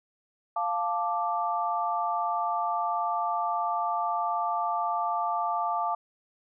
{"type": "chord", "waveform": "sine", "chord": "D minor", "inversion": "first", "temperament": "equal", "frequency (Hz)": [698.5, 880, 1174.7], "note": ["F5", "A5", "D6"], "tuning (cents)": [0, 0, 0], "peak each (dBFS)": -30, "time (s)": [0.56, 5.95], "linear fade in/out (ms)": 5, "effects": []}